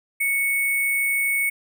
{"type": "tone with sample-and-hold", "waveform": "sine", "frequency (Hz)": 2217, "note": "C#7", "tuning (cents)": 0, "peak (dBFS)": -19, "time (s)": [0.2, 1.5], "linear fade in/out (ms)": 10, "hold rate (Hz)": 11025, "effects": []}